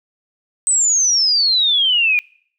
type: exponential sweep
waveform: sine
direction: down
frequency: 8270 to 2399 Hz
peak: -12 dBFS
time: 0.67-2.19 s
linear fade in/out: 0 ms
effects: noise-tail reverb RT60 0.6 s tail -26 dB re dry